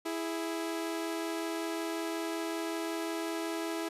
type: tone pair together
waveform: sawtooth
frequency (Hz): 330 / 415.4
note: E4 / G#4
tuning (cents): +2 / 0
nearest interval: major third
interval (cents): 398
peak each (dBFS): -30 / -36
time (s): 0.05-3.89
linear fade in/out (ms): 10
effects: resampled to 32000 Hz